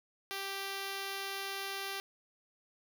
5% pulse tone, 392 Hz, G4, in tune, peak -26 dBFS, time 0.31-2 s, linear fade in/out 0 ms, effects none

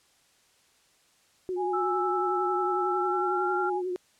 sine tone with vibrato, 364.2 Hz, F#4, 27 cents flat, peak -28 dBFS, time 1.49-3.96 s, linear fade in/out 0 ms, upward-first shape triangle, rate 11 Hz, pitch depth 51 cents each way
sine tone, 828 Hz, G#5, 5 cents flat, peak -29 dBFS, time 1.56-3.82 s, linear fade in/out 50 ms
sine tone with pitch glide, 1320 to 1377.6 Hz, E6 to F6, +2 to -24 cents, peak -29 dBFS, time 1.73-3.7 s, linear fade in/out 10 ms, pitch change +74 cents, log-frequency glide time 2.79-3.51 s
effects white hiss -64 dBFS RMS until 4.19 s + low-pass 9000 Hz 12 dB/octave

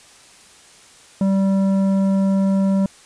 triangle tone with tanh clipping, 194.1 Hz, G3, 17 cents flat, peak -16 dBFS, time 1.21-2.86 s, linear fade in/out 2 ms, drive 14 dB, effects white hiss -47 dBFS RMS until 3.05 s + resampled to 22050 Hz

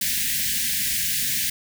white band-stop noise, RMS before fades -24 dBFS, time 0.01-1.5 s, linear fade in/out 5 ms, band 260 to 1600 Hz, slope 96 dB/octave, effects none

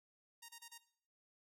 5% pulse tone bursts, 932.3 Hz, A#5, in tune, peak -40 dBFS, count 4, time 0.42-0.782 s, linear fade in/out 10 ms, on 68 ms, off 30 ms, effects noise-tail reverb RT60 0.6 s tail -17 dB re dry

